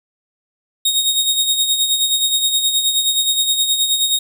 sawtooth tone with tremolo, 3735 Hz, A#7, 3 cents sharp, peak -9 dBFS, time 0.85-4.19 s, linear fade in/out 5 ms, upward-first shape sine, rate 9.5 Hz, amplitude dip 55%, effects none

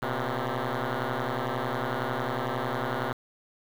5% pulse beating tone pair, 120 / 131 Hz, B2 / C3, -49 / +2 cents, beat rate 11 Hz, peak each -20 dBFS, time 0.02-3.13 s, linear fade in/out 5 ms, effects low-pass 3000 Hz 12 dB/octave + 7-bit

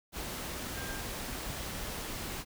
sine tone in noise, 1595 Hz, G6, 30 cents sharp, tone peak -43 dBFS, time 0.73-1.03 s, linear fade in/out 50 ms, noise pink, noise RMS -39 dBFS, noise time 0.12-2.45 s, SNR -7 dB, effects none

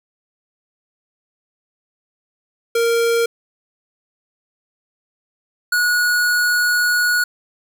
square tone pair in turn, 464.8 / 1456.6 Hz, A#4 / F#6, -5 / -28 cents, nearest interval octave + minor sixth, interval 1977 cents, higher second, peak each -15 dBFS, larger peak neither, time 2.75-3.26 / 5.72-7.24 s, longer second, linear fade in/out 5 ms, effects none

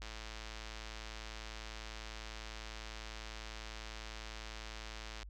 click train, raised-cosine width 0.2 ms, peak -29 dBFS, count 574, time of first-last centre 0.02-5.229 s, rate 110 Hz, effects added 50 Hz sine -47 dBFS peak until 5.29 s

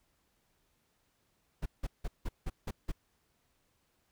brown noise bursts, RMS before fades -34 dBFS, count 7, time 1.62-2.92 s, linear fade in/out 10 ms, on 40 ms, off 170 ms, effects pink hiss -75 dBFS RMS until 4.11 s

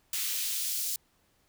white noise with high-pass filter sweep, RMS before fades -32 dBFS, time 0.13-0.96 s, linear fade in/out 2 ms, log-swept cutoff 2200 to 5100 Hz, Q 0.93, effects pink hiss -69 dBFS RMS until 1.48 s

